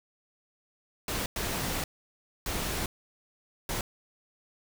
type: noise bursts at uneven times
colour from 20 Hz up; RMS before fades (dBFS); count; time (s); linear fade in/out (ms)
pink; -32; 4; 1.08-1.26 / 1.36-1.84 / 2.46-2.86 / 3.69-3.81; 2
effects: none